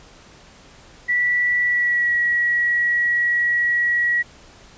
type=tone with pitch glide; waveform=sine; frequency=1955 to 1919.2 Hz; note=B6 to A#6; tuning=-18 to +50 cents; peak=-16 dBFS; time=1.08-4.23 s; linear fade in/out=20 ms; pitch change=-32 cents; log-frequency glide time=1.62-2.15 s; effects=pink hiss -47 dBFS RMS until 4.77 s + resampled to 16000 Hz